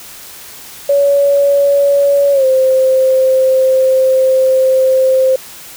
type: tone with pitch glide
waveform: sine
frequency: 564 to 523.2 Hz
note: C#5 to C5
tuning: +30 to 0 cents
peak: -7 dBFS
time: 0.89-5.36 s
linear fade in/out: 5 ms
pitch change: -130 cents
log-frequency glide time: 2.32-2.45 s
effects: white hiss -33 dBFS RMS until 5.76 s